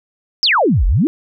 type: exponential two-way sweep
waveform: sine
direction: down then up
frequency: 5588 to 38.85 to 354.3 Hz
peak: -10 dBFS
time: 0.43-1.07 s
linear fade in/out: 0 ms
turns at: 0.86 s
effects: none